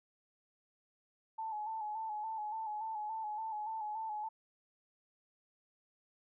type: tone with vibrato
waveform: sine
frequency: 866 Hz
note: A5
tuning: 28 cents flat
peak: -37 dBFS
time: 1.38-4.29 s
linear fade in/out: 10 ms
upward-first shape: square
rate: 3.5 Hz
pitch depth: 42 cents each way
effects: none